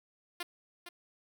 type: tone with echo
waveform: 5% pulse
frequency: 349.2 Hz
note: F4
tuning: in tune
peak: -24 dBFS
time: 0.4-0.43 s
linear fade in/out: 5 ms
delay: 460 ms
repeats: 1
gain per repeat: -9 dB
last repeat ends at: 0.89 s
effects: none